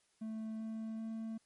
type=tone with pitch steps; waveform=triangle; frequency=220 / 221.5 / 223.1 Hz; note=A3 / A3 / A3; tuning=0 / +12 / +24 cents; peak=-37 dBFS; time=0.21-1.38 s; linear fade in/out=10 ms; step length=390 ms; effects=white hiss -74 dBFS RMS until 1.45 s + MP3 48 kbps

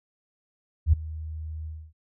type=tone with ADSR envelope; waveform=sine; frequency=78.5 Hz; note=D#2; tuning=16 cents sharp; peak=-12 dBFS; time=0.86-1.93 s; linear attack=69 ms; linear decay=9 ms; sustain=-20 dB; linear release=270 ms; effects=none

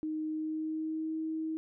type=tone with pitch glide; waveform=sine; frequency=311.1 to 317.8 Hz; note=D#4 to D#4; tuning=0 to +37 cents; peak=-32 dBFS; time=0.03-1.57 s; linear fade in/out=0 ms; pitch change=+37 cents; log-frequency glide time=0.27-1.16 s; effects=none

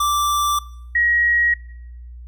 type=tone pair in turn; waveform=square / sine; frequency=1172 / 1898.1 Hz; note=D6 / A#6; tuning=-4 / +31 cents; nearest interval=minor sixth; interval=835 cents; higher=second; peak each=-17 / -14 dBFS; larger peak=second; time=0-0.59 / 0.95-1.54 s; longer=neither; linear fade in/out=5 ms; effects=noise-tail reverb RT60 0.8 s tail -22 dB re dry + added 60 Hz sine -34 dBFS peak until 2.27 s

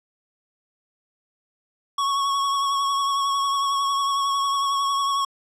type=tone with vibrato; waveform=square; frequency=1108.7 Hz; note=C#6; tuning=in tune; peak=-21 dBFS; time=1.98-5.25 s; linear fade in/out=5 ms; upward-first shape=triangle; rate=11 Hz; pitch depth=29 cents each way; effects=low-pass 8000 Hz 12 dB/octave

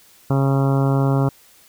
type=harmonic tone; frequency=136.7 Hz; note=C#3; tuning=24 cents flat; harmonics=1 / 2 / 3 / 4 / 5 / 6 / 7 / 8 / 9 / 10; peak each=-16 / -22 / -26 / -28 / -30 / -32 / -33 / -34 / -35 / -36 dBFS; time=0.3-1.29 s; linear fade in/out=5 ms; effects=white hiss -51 dBFS RMS until 1.68 s

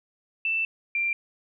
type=tone pair in turn; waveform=sine; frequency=2660 / 2370 Hz; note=E7 / D7; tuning=+15 / +15 cents; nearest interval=major second; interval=200 cents; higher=first; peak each=-23 dBFS; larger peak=neither; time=0.45-0.65 / 0.95-1.13 s; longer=first; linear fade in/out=2 ms; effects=none

